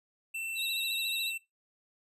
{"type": "tone", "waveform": "square", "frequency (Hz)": 2682, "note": "E7", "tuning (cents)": 29, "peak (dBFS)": -35, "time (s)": [0.34, 1.38], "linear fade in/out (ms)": 10}
{"type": "tone with vibrato", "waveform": "square", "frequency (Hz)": 3850, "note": "B7", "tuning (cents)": -45, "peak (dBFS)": -33, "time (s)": [0.55, 1.33], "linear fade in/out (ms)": 50, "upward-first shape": "sine", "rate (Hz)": 14, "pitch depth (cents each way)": 56}
{"effects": ["noise-tail reverb RT60 0.2 s tail -21 dB re dry", "resampled to 32000 Hz"]}